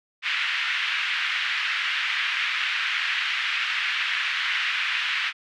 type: band-pass noise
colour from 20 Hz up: white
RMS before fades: -26 dBFS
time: 0.22-5.33 s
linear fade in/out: 50 ms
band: 1500 to 2900 Hz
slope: 24 dB/octave
effects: none